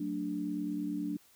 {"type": "chord", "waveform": "sine", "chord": "D major", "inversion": "first", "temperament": "equal with one note detuned", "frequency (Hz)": [185, 223.8, 293.7], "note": ["F#3", "A3", "D4"], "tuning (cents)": [0, 30, 0], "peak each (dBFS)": [-39, -40, -34], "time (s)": [0, 1.17], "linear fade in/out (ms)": 5, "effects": ["white hiss -63 dBFS RMS until 1.35 s"]}